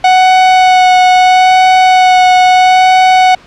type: tone with vibrato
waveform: 45% pulse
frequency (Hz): 740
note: F#5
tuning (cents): 0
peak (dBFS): -3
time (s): 0.04-3.35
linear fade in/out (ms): 5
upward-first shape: sine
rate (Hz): 0.76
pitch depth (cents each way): 12
effects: pink hiss -38 dBFS RMS until 3.46 s + low-pass 4000 Hz 12 dB/octave